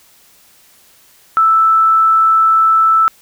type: tone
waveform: sine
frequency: 1318.5 Hz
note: E6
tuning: in tune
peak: -7 dBFS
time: 1.37-3.08 s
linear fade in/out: 0 ms
effects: white hiss -48 dBFS RMS until 3.21 s